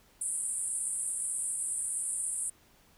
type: band-pass noise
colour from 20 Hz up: white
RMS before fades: -34 dBFS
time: 0.21-2.5 s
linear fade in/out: 5 ms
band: 8300 to 10000 Hz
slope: 96 dB/octave
effects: pink hiss -63 dBFS RMS until 2.97 s